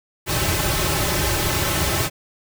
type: noise with comb filter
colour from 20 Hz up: pink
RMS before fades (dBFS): -21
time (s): 0.26-2.1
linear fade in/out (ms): 50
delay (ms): 4.2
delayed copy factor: -0.85
effects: none